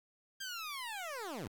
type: linear sweep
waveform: 15% pulse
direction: down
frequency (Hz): 1610 to 71.4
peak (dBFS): -34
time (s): 0.4-1.48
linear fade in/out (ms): 10
effects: 10-bit